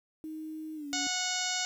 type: tone with pitch glide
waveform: sine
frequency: 313.2 to 283.9 Hz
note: D#4 to C#4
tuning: +11 to +41 cents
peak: -37 dBFS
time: 0.24-1.07 s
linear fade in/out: 0 ms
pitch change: -170 cents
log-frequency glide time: 0.75-0.88 s
type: harmonic tone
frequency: 733 Hz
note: F#5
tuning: 16 cents flat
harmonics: 1 / 2 / 3 / 4 / 5 / 6 / 7 / 8 / 9 / 10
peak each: -39 / -39 / -39 / -39 / -39 / -39 / -39 / -39 / -39 / -39 dBFS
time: 0.93-1.65 s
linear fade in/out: 0 ms
effects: 10-bit